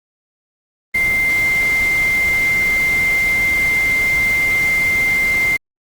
sine tone in noise, 2093 Hz, C7, in tune, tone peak -13 dBFS, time 0.94-5.57 s, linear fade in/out 10 ms, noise pink, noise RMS -28 dBFS, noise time 0.94-5.57 s, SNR +12 dB, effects Opus 32 kbps

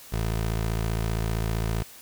20% pulse tone, 55.3 Hz, A1, 9 cents sharp, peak -20 dBFS, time 0.12-1.83 s, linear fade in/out 10 ms, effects white hiss -47 dBFS RMS until 2.01 s

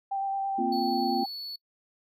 sine tone with vibrato, 784 Hz, G5, in tune, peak -27 dBFS, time 0.11-1.26 s, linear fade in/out 10 ms, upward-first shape square, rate 9.1 Hz, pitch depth 10 cents each way
sine chord, Bb suspended second, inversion none, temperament just, 233.1 / 262.2 / 349.6 Hz, Bb3 / C4 / F4, 0 / +4 / +2 cents, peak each -31 dBFS, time 0.58-1.24 s, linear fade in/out 10 ms
triangle tone, 4426 Hz, C#8, 3 cents flat, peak -34 dBFS, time 0.72-1.56 s, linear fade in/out 5 ms
effects noise-tail reverb RT60 0.1 s tail -25 dB re dry

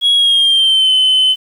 sine tone with pitch glide, 3322 to 3046 Hz, G#7 to F#7, 0 to +50 cents, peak -6 dBFS, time 0.01-1.36 s, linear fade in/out 50 ms, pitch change -150 cents, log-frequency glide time 0.14-0.92 s, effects tanh soft clip ceiling -6 dBFS + 7-bit

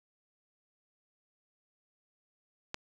click, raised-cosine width 0.2 ms, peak -18 dBFS, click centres 2.744 s, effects none

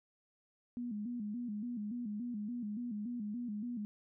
sine tone with vibrato, 224.7 Hz, A3, 37 cents sharp, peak -37 dBFS, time 0.77-3.85 s, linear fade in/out 0 ms, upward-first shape square, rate 3.5 Hz, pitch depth 130 cents each way, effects none

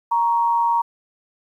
sine tone pair together, 936 / 1115.4 Hz, A#5 / C#6, +7 / +10 cents, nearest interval minor third, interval 303 cents, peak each -16 / -25 dBFS, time 0.11-0.82 s, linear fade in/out 10 ms, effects 9-bit

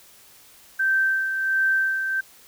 sine tone with tremolo, 1558 Hz, G6, 11 cents flat, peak -17 dBFS, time 0.79-2.21 s, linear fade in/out 10 ms, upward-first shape sine, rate 1.4 Hz, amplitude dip 50%, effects white hiss -51 dBFS RMS until 2.47 s

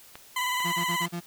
clicks, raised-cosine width 0.3 ms, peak -25 dBFS, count 2, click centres 0.155 / 0.604 s
20% pulse tone with vibrato, 1003 Hz, B5, 26 cents sharp, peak -21 dBFS, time 0.36-1.06 s, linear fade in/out 5 ms, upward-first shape square, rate 19 Hz, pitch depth 31 cents each way
35% pulse tone bursts, 172.6 Hz, F3, 20 cents flat, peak -29 dBFS, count 5, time 0.64-1.207 s, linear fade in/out 20 ms, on 87 ms, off 33 ms
effects white hiss -52 dBFS RMS until 1.26 s

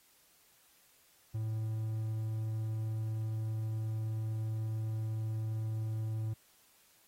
triangle tone, 110 Hz, A2, in tune, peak -31 dBFS, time 1.34-6.34 s, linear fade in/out 10 ms, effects white hiss -66 dBFS RMS until 7.07 s + AAC 48 kbps

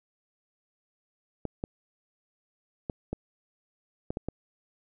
clicks, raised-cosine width 2 ms, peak -18 dBFS, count 7, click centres 1.453 / 1.639 / 2.898 / 3.13 / 4.105 / 4.171 / 4.286 s, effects none

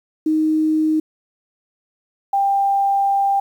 sine tone pair in turn, 312.3 / 792.4 Hz, D#4 / G5, +7 / +18 cents, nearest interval octave + major third, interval 1611 cents, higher second, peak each -14 dBFS, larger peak neither, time 0.26-1 / 2.33-3.4 s, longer second, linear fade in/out 5 ms, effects 8-bit

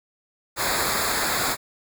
pink noise with comb filter, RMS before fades -24 dBFS, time 0.56-1.57 s, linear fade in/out 50 ms, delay 0.34 ms, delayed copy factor -0.8, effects none

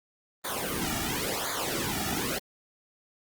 pink noise with flanger, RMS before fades -31 dBFS, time 0.44-2.39 s, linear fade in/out 10 ms, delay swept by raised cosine 0.36 to 1.96 ms, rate 0.94 Hz, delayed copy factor -1, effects Opus 32 kbps

